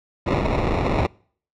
pink noise with sample-and-hold, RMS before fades -21 dBFS, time 0.26-1.07 s, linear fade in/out 10 ms, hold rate 1575 Hz, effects noise-tail reverb RT60 0.5 s tail -25 dB re dry + low-pass 3000 Hz 12 dB/octave

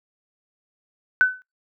sine tone with exponential decay, 1508 Hz, F#6, 32 cents sharp, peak -9 dBFS, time 1.21-1.42 s, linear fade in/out 0 ms, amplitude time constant 44 ms, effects noise-tail reverb RT60 0.2 s tail -24 dB re dry

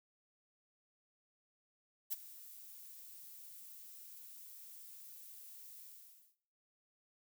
violet noise with ADSR envelope, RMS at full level -36 dBFS, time 2.1-6.36 s, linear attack 25 ms, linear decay 24 ms, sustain -18 dB, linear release 550 ms, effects noise-tail reverb RT60 0.6 s tail -17 dB re dry

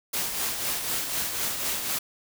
white noise with tremolo, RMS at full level -27 dBFS, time 0.13-1.99 s, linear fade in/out 10 ms, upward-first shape triangle, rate 4 Hz, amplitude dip 50%, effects none

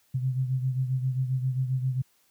sine beating tone pair, 128.7 / 136.2 Hz, C3 / C#3, -28 / -30 cents, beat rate 7.5 Hz, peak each -25 / -32 dBFS, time 0.14-2.02 s, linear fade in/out 10 ms, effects white hiss -66 dBFS RMS until 2.3 s + high-pass 60 Hz 12 dB/octave

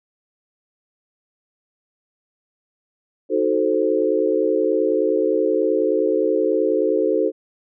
sine chord, D# diminished seventh, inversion none, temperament equal, 311.1 / 370 / 440 / 523.3 Hz, D#4 / F#4 / A4 / C5, 0 / 0 / 0 / 0 cents, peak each -23 / -22 / -20 / -22 dBFS, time 3.29-7.32 s, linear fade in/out 50 ms, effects none

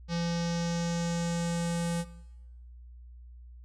square tone with low-pass filter sweep, 170.2 Hz, F3, 44 cents flat, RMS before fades -31 dBFS, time 0.08-2.05 s, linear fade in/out 50 ms, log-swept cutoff 5100 to 9300 Hz, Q 2.8, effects noise-tail reverb RT60 0.9 s tail -17 dB re dry + added 60 Hz sine -46 dBFS peak until 3.64 s

